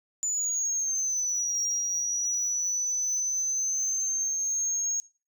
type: exponential two-way sweep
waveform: sine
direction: down then up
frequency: 7040 to 5680 to 6560 Hz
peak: -24 dBFS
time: 0.23-5 s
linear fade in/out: 0 ms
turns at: 1.59 s
effects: noise-tail reverb RT60 0.3 s tail -21 dB re dry + tanh soft clip ceiling -23 dBFS